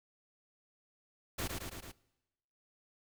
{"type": "noise with echo", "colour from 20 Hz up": "pink", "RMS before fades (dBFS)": -37, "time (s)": [1.38, 1.48], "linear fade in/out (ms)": 10, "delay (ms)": 110, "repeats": 4, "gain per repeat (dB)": -3, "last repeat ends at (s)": 1.92, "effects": ["noise-tail reverb RT60 1.0 s tail -22 dB re dry"]}